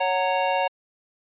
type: chord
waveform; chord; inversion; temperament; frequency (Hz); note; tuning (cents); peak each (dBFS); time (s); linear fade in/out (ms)
square; F# major; second; just; 555 / 740 / 925; C#5 / F#5 / A#5; +2 / 0 / -14; -26; 0-0.68; 10
effects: resampled to 8000 Hz